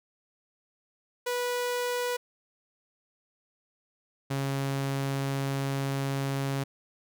sawtooth tone pair in turn, 490 / 137.25 Hz, B4 / C#3, -14 / -17 cents, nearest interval octave + minor seventh, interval 2203 cents, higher first, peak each -24 dBFS, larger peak neither, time 1.26-2.17 / 4.3-6.64 s, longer second, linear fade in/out 10 ms, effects none

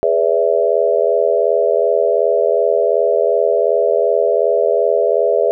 sine chord, E dominant seventh, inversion first, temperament equal with one note detuned, 415.3 / 493.9 / 576.6 / 659.3 Hz, G#4 / B4 / D5 / E5, 0 / 0 / -32 / 0 cents, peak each -17 dBFS, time 0.03-5.51 s, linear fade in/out 0 ms, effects none

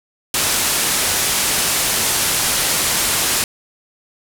white low-pass noise, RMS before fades -18 dBFS, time 0.34-3.44 s, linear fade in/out 2 ms, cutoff 12000 Hz, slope 24 dB/octave, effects none

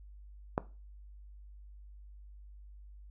click, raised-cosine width 1 ms, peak -14 dBFS, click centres 0.579 s, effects noise-tail reverb RT60 0.3 s tail -17 dB re dry + added 50 Hz sine -49 dBFS peak until 3.1 s

